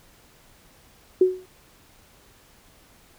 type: tone with exponential decay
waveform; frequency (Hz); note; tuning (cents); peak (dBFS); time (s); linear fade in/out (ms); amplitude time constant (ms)
sine; 370; F#4; 0; -10; 1.21-1.46; 5; 53
effects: pink hiss -55 dBFS RMS until 3.18 s